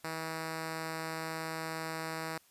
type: tone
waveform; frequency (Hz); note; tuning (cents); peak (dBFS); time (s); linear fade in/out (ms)
5% pulse; 161; E3; -41; -25; 0.04-2.38; 5
effects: white hiss -65 dBFS RMS until 2.5 s + resampled to 32000 Hz